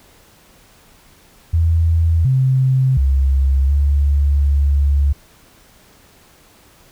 sine tone with pitch steps, 82.4 / 131.2 / 67.5 / 71.1 / 70.7 Hz, E2 / C3 / C#2 / C#2 / C#2, 0 / +5 / -45 / +45 / +35 cents, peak -11 dBFS, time 1.53-5.13 s, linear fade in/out 10 ms, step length 720 ms, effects pink hiss -49 dBFS RMS until 6.91 s

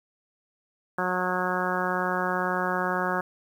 harmonic tone, 182.2 Hz, F#3, 26 cents flat, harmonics 1 / 2 / 3 / 4 / 5 / 6 / 7 / 8 / 9, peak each -33 / -33 / -33 / -33 / -33 / -33 / -33 / -33 / -33 dBFS, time 0.98-3.21 s, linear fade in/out 5 ms, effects 9-bit

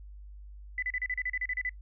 sine tone bursts, 1999 Hz, B6, 20 cents sharp, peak -29 dBFS, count 12, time 0.78-1.693 s, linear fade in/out 2 ms, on 44 ms, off 35 ms, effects noise-tail reverb RT60 0.1 s tail -23 dB re dry + added 50 Hz sine -44 dBFS peak until 1.81 s

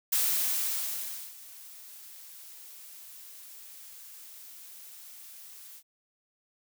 blue noise with ADSR envelope, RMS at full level -26 dBFS, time 0.12-5.83 s, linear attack 8 ms, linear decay 1200 ms, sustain -22 dB, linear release 63 ms, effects none

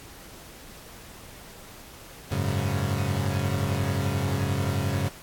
35% pulse chord, F# suspended second, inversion none, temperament equal, 92.5 / 103.83 / 138.59 Hz, F#2 / G#2 / C#3, 0 / 0 / 0 cents, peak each -27 dBFS, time 2.31-5.09 s, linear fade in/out 10 ms, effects pink hiss -46 dBFS RMS until 5.22 s + AAC 64 kbps

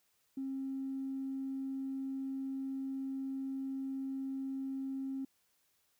triangle tone with tanh clipping, 268.4 Hz, C4, 44 cents sharp, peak -36 dBFS, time 0.37-5.25 s, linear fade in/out 5 ms, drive 4 dB, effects white hiss -75 dBFS RMS until 5.99 s

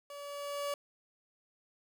30% pulse tone with level ramp, 572 Hz, D5, 46 cents flat, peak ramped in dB -42 to -30 dBFS, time 0.1-0.74 s, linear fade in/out 2 ms, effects none

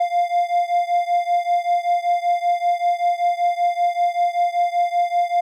triangle beating tone pair, 698 / 703.2 Hz, F5 / F5, -1 / +12 cents, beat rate 5.2 Hz, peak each -17 / -19 dBFS, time 0-5.41 s, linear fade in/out 10 ms, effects none

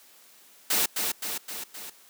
white noise with echo, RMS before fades -24 dBFS, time 0.7-0.86 s, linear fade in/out 5 ms, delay 260 ms, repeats 4, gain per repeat -4 dB, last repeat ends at 1.9 s, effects white hiss -55 dBFS RMS until 2.09 s + high-pass 200 Hz 12 dB/octave

